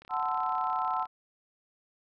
click train, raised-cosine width 0.3 ms, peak -34 dBFS, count 36, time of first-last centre 0.02-1.056 s, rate 33.8 Hz
sine chord, F# half-diminished seventh, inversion none, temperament equal with one note detuned, 740 / 880 / 1033.3 / 1318.5 Hz, F#5 / A5 / C6 / E6, 0 / 0 / -22 / 0 cents, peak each -33 dBFS, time 0.09-1.07 s, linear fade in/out 50 ms
effects none

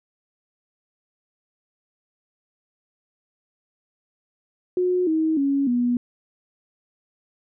sine tone with pitch steps, 362.5 / 317.4 / 277.9 / 243.3 Hz, F#4 / D#4 / C#4 / B3, -35 / +35 / +4 / -26 cents, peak -18 dBFS, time 4.77-5.97 s, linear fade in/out 2 ms, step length 300 ms, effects none

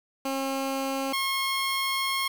15% pulse tone pair in turn, 269.9 / 1079.6 Hz, C#4 / C#6, -46 / -46 cents, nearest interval 2 octaves, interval 2400 cents, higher second, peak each -21 / -19 dBFS, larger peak second, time 0.25-1.13 / 1.13-2.28 s, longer second, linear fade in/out 5 ms, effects 9-bit

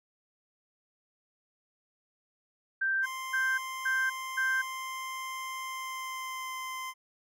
sine tone bursts, 1568 Hz, G6, in tune, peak -26 dBFS, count 4, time 2.81-4.62 s, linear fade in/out 10 ms, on 250 ms, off 270 ms
25% pulse tone with pitch glide, 1046.5 to 1038.1 Hz, C6 to C6, 0 to -14 cents, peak -32 dBFS, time 3.02-6.94 s, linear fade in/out 50 ms, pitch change -14 cents, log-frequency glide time 5.66-6.55 s
effects none

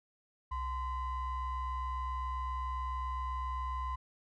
triangle ring-modulated tone, 484.3 Hz, B4, 34 cents flat, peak -29 dBFS, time 0.51-3.96 s, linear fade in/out 10 ms, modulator 548 Hz, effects none

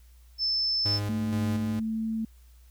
sine tone, 5274 Hz, E8, in tune, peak -24 dBFS, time 0.38-1 s, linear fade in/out 50 ms
45% pulse tone with tremolo, 102.6 Hz, G#2, 21 cents flat, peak -28 dBFS, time 0.85-1.8 s, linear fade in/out 10 ms, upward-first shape square, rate 2.1 Hz, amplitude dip 40%
sine tone with pitch glide, 220 to 222.4 Hz, A3 to A3, 0 to +19 cents, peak -27 dBFS, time 1.09-2.25 s, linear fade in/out 5 ms, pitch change +19 cents, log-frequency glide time 1.62-2.07 s
effects added 60 Hz sine -51 dBFS peak until 2.7 s + white hiss -65 dBFS RMS until 2.7 s

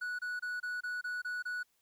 triangle tone bursts, 1472 Hz, F#6, 9 cents flat, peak -33 dBFS, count 8, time 0.01-1.632 s, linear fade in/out 10 ms, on 180 ms, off 26 ms, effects white hiss -75 dBFS RMS until 1.81 s

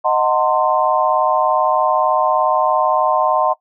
sine chord, D# diminished seventh, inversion none, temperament equal with one note detuned, 622.3 / 740 / 903.2 / 1046.5 Hz, D#5 / F#5 / A5 / C6, 0 / 0 / +45 / 0 cents, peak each -18 dBFS, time 0.04-3.54 s, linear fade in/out 20 ms, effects noise-tail reverb RT60 0.1 s tail -18 dB re dry

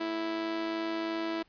sawtooth tone with amplitude modulation, 329.6 Hz, E4, in tune, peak -25 dBFS, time 0-1.43 s, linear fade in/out 10 ms, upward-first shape sine, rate 103 Hz, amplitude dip 45%, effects pink hiss -66 dBFS RMS until 1.48 s + resampled to 11025 Hz

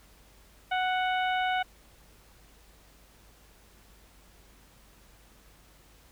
harmonic tone, 740 Hz, F#5, in tune, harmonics 1 / 2 / 3 / 4 / 5, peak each -27 / -32 / -36 / -38 / -44 dBFS, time 0.71-1.63 s, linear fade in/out 10 ms, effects added 50 Hz sine -59 dBFS peak until 6.11 s + pink hiss -59 dBFS RMS until 6.11 s

